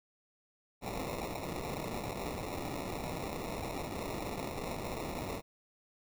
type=noise with sample-and-hold; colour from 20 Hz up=white; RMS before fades=-39 dBFS; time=0.81-5.42 s; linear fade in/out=50 ms; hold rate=1575 Hz; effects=none